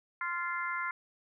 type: harmonic tone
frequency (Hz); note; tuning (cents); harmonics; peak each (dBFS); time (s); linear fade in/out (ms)
347.5; F4; -9; 3 / 4 / 5 / 6; -37 / -36 / -41 / -38; 0.21-0.91; 2
effects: none